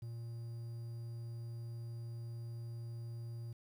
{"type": "tone", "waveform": "triangle", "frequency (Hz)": 116.54, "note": "A#2", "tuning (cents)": 0, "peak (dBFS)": -40, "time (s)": [0.02, 3.53], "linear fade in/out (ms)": 5, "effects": ["11-bit"]}